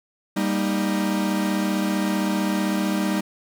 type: chord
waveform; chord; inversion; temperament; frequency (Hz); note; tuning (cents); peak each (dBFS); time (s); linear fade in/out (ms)
45% pulse; Eb major; first; equal with one note detuned; 197.59 / 233.1 / 311.1; G3 / Bb3 / Eb4; +14 / 0 / 0; -23 / -29 / -26; 0.36-3.21; 10
effects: none